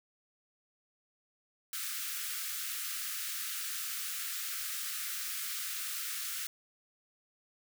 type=high-pass noise; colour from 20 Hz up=white; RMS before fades=-38 dBFS; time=1.73-6.47 s; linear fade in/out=2 ms; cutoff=1200 Hz; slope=96 dB/octave; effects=none